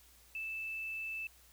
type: tone with hard clipping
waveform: triangle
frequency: 2637 Hz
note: E7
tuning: in tune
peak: -38 dBFS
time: 0.35-1.27 s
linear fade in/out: 2 ms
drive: 3 dB
effects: added 60 Hz sine -65 dBFS peak until 1.52 s + white hiss -63 dBFS RMS until 1.52 s